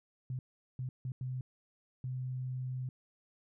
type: tone bursts at uneven times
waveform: sine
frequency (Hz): 128.1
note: C3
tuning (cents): -36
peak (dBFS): -35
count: 5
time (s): 0.3-0.39 / 0.79-0.89 / 1.05-1.12 / 1.21-1.41 / 2.04-2.89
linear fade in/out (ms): 2
effects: none